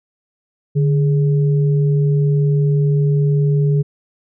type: tone pair together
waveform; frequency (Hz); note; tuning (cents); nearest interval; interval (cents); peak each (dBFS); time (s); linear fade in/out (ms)
sine; 146.83 / 415.3; D3 / G#4; 0 / 0; octave + tritone; 1800; -12 / -23; 0.75-3.83; 20
effects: none